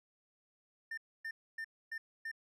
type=tone bursts; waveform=triangle; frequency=1800 Hz; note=A6; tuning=39 cents sharp; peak=-37 dBFS; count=5; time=0.91-2.315 s; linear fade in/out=5 ms; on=65 ms; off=270 ms; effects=none